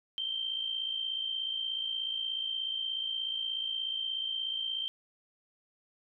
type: tone with amplitude modulation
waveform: sine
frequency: 3136 Hz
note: G7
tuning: in tune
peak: -29 dBFS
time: 0.18-4.88 s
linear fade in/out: 0 ms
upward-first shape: sine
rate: 56.7 Hz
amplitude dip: 60%
effects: none

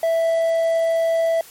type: tone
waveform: triangle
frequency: 659.3 Hz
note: E5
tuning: in tune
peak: -14 dBFS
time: 0.03-1.41 s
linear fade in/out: 2 ms
effects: white hiss -44 dBFS RMS until 1.5 s + MP3 64 kbps

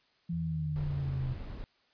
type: exponential sweep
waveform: sine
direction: down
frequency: 170.3 to 127 Hz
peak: -31 dBFS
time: 0.29-1.34 s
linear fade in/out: 10 ms
type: tone with pitch glide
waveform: sine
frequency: 83.9 to 80.3 Hz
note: E2 to E2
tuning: +31 to -45 cents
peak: -39 dBFS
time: 0.33-1.38 s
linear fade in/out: 0 ms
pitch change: -76 cents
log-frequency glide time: 1.05-1.21 s
type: noise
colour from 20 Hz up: brown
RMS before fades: -41 dBFS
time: 0.76-1.64 s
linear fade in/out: 0 ms
effects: white hiss -69 dBFS RMS until 1.93 s + resampled to 11025 Hz

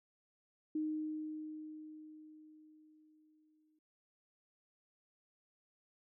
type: tone with exponential decay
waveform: sine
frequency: 309.1 Hz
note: D#4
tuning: 11 cents flat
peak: -33 dBFS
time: 0.75-3.79 s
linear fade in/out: 5 ms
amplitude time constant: 660 ms
effects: none

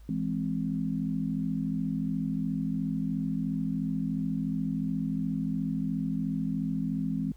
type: chord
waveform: sine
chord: E augmented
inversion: none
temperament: equal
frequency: 164.81 / 207.7 / 261.6 Hz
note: E3 / G#3 / B#3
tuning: 0 / 0 / 0 cents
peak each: -32 dBFS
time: 0.09-7.32 s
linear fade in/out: 2 ms
effects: added 53 Hz sine -47 dBFS peak until 7.36 s + pink hiss -65 dBFS RMS until 7.36 s

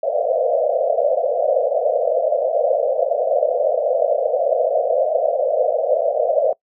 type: band-pass noise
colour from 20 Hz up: white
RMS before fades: -18 dBFS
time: 0.03-6.53 s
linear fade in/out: 5 ms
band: 490 to 680 Hz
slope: 96 dB/octave
effects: noise-tail reverb RT60 0.1 s tail -23 dB re dry

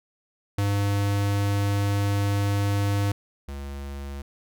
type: tone pair in turn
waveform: square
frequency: 100.8 / 69.83 Hz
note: G2 / C#2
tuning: +49 / +13 cents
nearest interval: tritone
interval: 636 cents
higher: first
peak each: -22 / -33 dBFS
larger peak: first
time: 0.58-3.12 / 3.48-4.22 s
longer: first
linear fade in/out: 5 ms
effects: none

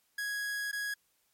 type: tone with dropouts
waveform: 45% pulse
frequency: 1661.2 Hz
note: G#6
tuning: in tune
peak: -33 dBFS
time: 0.18-0.94 s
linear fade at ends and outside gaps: 5 ms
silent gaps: 0.715-0.728 s
effects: white hiss -73 dBFS RMS until 1.33 s + MP3 64 kbps

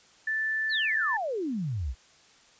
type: tone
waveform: sine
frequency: 1760 Hz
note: A6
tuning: in tune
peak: -26 dBFS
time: 0.27-1.17 s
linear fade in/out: 5 ms
type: exponential sweep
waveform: sine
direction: down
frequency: 4609 to 55 Hz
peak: -28 dBFS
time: 0.69-1.95 s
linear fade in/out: 50 ms
effects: white hiss -58 dBFS RMS until 2.59 s + resampled to 16000 Hz

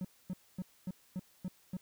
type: tone bursts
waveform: triangle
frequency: 183.8 Hz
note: F#3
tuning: 11 cents flat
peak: -33 dBFS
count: 7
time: 0.01-1.769 s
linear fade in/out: 2 ms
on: 37 ms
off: 250 ms
effects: white hiss -66 dBFS RMS until 1.81 s

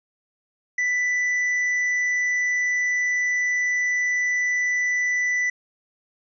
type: tone with tanh clipping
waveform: sine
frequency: 1982 Hz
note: B6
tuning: 6 cents sharp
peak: -21 dBFS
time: 0.78-5.5 s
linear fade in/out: 5 ms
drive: 5 dB
effects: resampled to 16000 Hz

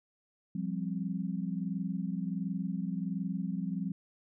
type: chord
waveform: sine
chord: F suspended second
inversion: none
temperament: equal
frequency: 174.61 / 196 / 261.6 Hz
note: F3 / G3 / C4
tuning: 0 / 0 / 0 cents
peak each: -35 / -35 / -40 dBFS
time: 0.55-3.92 s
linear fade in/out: 5 ms
effects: none

